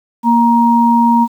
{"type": "tone pair together", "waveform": "sine", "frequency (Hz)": [234, 940], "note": ["A#3", "A#5"], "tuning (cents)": [7, 14], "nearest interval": "2 octaves", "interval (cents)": 2407, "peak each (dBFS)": -10, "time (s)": [0.23, 1.28], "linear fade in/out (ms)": 50, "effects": ["7-bit"]}